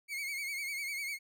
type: tone with vibrato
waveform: 40% pulse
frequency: 2217 Hz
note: C#7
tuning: in tune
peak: -35 dBFS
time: 0.08-1.19 s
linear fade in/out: 50 ms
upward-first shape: triangle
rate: 10 Hz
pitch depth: 87 cents each way
effects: none